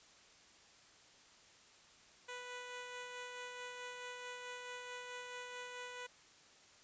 10% pulse tone with tremolo, 493.9 Hz, B4, in tune, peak -36 dBFS, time 2.28-6.07 s, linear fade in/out 10 ms, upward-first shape sine, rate 4.6 Hz, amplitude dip 30%, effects white hiss -63 dBFS RMS until 6.83 s + resampled to 16000 Hz

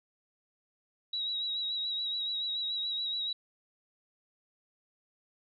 sine tone with vibrato, 3860 Hz, B7, 40 cents flat, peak -31 dBFS, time 1.13-3.33 s, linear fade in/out 5 ms, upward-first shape sine, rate 7 Hz, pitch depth 34 cents each way, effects none

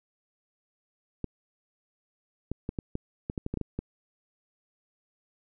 clicks, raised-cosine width 3 ms, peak -18 dBFS, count 12, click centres 1.243 / 2.516 / 2.691 / 2.788 / 2.954 / 3.299 / 3.378 / 3.464 / 3.54 / 3.573 / 3.613 / 3.79 s, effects none

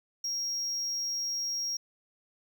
triangle tone, 5600 Hz, F8, 4 cents sharp, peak -29 dBFS, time 0.24-1.77 s, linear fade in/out 5 ms, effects 10-bit

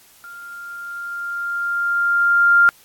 sine tone with level ramp, 1396.9 Hz, F6, in tune, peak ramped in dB -35 to -8 dBFS, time 0.24-2.69 s, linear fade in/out 0 ms, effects white hiss -50 dBFS RMS until 2.84 s + AAC 64 kbps

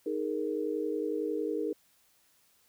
sine chord, D# suspended fourth, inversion none, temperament equal, 311.1 / 415.3 / 466.2 Hz, D#4 / G#4 / A#4, 0 / 0 / 0 cents, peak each -34 dBFS, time 0.06-1.73 s, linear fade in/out 5 ms, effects white hiss -67 dBFS RMS until 2.68 s

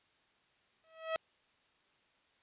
sawtooth tone with exponential growth, 645 Hz, E5, 38 cents flat, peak -26 dBFS, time 0.84-1.16 s, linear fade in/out 0 ms, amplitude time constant 68 ms, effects white hiss -71 dBFS RMS until 2.42 s + resampled to 8000 Hz

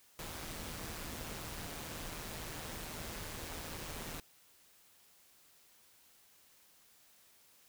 pink noise with amplitude modulation, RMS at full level -42 dBFS, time 0.19-4.2 s, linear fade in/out 2 ms, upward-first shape sine, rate 159 Hz, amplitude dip 50%, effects white hiss -65 dBFS RMS until 7.68 s

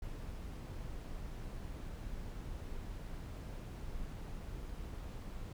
brown noise, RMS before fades -44 dBFS, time 0.02-5.53 s, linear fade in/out 5 ms, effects none

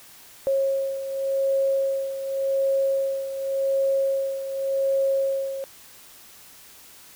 sine beating tone pair, 543 / 543.88 Hz, C#5 / C#5, -36 / -33 cents, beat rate 0.88 Hz, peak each -22 / -28 dBFS, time 0.47-5.64 s, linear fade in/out 0 ms, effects white hiss -48 dBFS RMS until 7.15 s

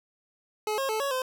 25% pulse tone with pitch steps, 427 / 540 / 435.9 / 557 / 515 Hz, G#4 / C#5 / A4 / C#5 / C5, +48 / -45 / -16 / +8 / -28 cents, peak -23 dBFS, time 0.67-1.22 s, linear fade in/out 2 ms, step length 110 ms, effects none

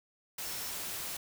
sine tone in noise, 5380 Hz, E8, 34 cents sharp, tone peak -48 dBFS, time 0.45-0.71 s, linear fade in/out 5 ms, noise white, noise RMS -39 dBFS, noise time 0.38-1.17 s, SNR -12 dB, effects none

